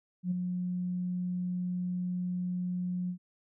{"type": "tone with ADSR envelope", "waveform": "sine", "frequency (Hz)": 179.8, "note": "F#3", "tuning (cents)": -49, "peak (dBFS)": -25, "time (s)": [0.23, 3.18], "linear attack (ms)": 81, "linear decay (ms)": 14, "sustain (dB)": -5, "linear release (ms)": 88, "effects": ["tanh soft clip ceiling -21 dBFS"]}